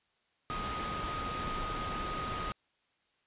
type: tone in noise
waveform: sine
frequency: 1246 Hz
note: D#6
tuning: 2 cents sharp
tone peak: -37 dBFS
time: 0.5-2.52 s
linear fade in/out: 0 ms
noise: pink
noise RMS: -38 dBFS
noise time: 0.5-2.52 s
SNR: -2 dB
effects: white hiss -74 dBFS RMS until 3.26 s + resampled to 8000 Hz